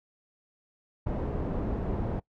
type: low-pass noise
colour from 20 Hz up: pink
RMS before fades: -31 dBFS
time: 1.06-2.2 s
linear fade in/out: 10 ms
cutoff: 600 Hz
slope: 12 dB/octave
effects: noise-tail reverb RT60 0.1 s tail -22 dB re dry